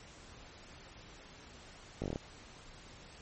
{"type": "slowing click train", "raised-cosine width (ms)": 2, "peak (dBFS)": -23, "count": 7, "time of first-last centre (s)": [2.02, 2.159], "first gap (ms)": 18, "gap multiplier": 1.1, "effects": ["pink hiss -54 dBFS RMS until 3.21 s", "MP3 32 kbps"]}